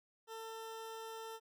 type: tone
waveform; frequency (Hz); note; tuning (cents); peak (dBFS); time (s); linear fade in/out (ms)
20% pulse; 447.8; A4; +30; -40; 0.27-1.4; 50
effects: none